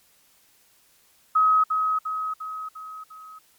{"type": "tone with echo", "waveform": "sine", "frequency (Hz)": 1271, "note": "D#6", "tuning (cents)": 36, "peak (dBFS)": -15, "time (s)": [1.35, 1.64], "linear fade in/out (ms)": 10, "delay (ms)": 350, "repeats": 5, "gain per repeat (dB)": -5, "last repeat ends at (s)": 3.39, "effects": ["white hiss -60 dBFS RMS until 3.58 s", "MP3 96 kbps"]}